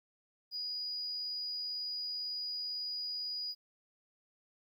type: tone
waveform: triangle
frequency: 4909 Hz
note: D#8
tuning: 24 cents flat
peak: -33 dBFS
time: 0.51-3.55 s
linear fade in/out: 50 ms
effects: tanh soft clip ceiling -34 dBFS + 12-bit